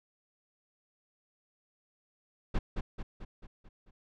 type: noise with echo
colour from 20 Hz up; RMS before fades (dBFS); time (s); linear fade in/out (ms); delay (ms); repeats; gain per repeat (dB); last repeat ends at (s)
brown; -27; 2.54-2.59; 10; 220; 6; -5; 3.91
effects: low-pass 4000 Hz 12 dB/octave